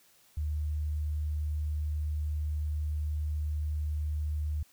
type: tone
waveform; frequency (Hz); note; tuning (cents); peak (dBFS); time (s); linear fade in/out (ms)
sine; 75.6; D#2; -49; -29; 0.37-4.63; 5
effects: white hiss -63 dBFS RMS until 4.72 s